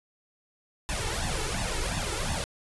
pink noise with flanger, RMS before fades -30 dBFS, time 0.89-2.44 s, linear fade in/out 0 ms, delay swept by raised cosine 1.1 to 2.3 ms, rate 2.8 Hz, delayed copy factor +0.8, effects resampled to 24000 Hz

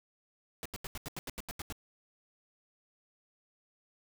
pink noise bursts, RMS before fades -40 dBFS, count 11, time 0.63-1.725 s, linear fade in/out 0 ms, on 25 ms, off 82 ms, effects none

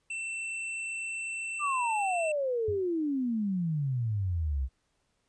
square tone, 2683 Hz, E7, 30 cents sharp, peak -34 dBFS, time 0.1-2.32 s, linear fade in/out 5 ms
sine exponential sweep, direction down, 1217 to 62.3 Hz, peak -27 dBFS, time 1.59-4.69 s, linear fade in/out 50 ms
sine tone with exponential decay, 92.3 Hz, F#2, 4 cents flat, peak -30 dBFS, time 2.68-2.88 s, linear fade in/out 5 ms, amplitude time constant 43 ms
effects pink hiss -75 dBFS RMS until 5.28 s + resampled to 22050 Hz

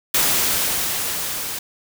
white noise with level ramp, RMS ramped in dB -17 to -28 dBFS, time 0.14-1.59 s, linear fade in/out 5 ms, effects none

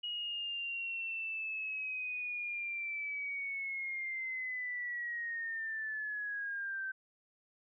sine linear sweep, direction down, 2900 to 1544 Hz, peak -36 dBFS, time 0.03-6.92 s, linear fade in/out 10 ms, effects none

